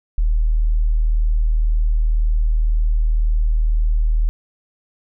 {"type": "tone", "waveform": "sine", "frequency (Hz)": 39.03, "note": "D#1", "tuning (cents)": 6, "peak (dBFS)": -13, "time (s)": [0.18, 4.29], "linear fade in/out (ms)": 0, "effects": []}